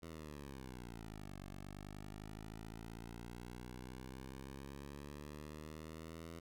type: exponential two-way sweep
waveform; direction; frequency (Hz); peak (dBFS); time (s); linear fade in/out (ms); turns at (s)
10% pulse; down then up; 83.7 to 47.64 to 83.7; -40; 0.02-6.4; 10; 1.39
effects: none